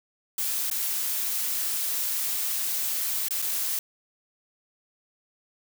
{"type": "noise with dropouts", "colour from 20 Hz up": "blue", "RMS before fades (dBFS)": -28, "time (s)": [0.38, 3.79], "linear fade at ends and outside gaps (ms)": 2, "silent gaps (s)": [[0.701, 0.712], [3.285, 3.307], [3.419, 3.423]], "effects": []}